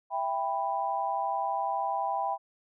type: chord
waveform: sine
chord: E minor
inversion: none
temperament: just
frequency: 659.3 / 791.1 / 988.9 Hz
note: E5 / G5 / B5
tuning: 0 / +16 / +2 cents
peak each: -35 / -30 / -32 dBFS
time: 0.1-2.38 s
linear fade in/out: 50 ms
effects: none